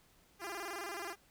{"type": "tone with vibrato", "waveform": "10% pulse", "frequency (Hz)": 371.1, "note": "F#4", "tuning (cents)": 5, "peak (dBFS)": -32, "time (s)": [0.39, 1.16], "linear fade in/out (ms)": 50, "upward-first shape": "square", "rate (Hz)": 19, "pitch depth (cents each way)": 140, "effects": ["pink hiss -67 dBFS RMS until 1.3 s"]}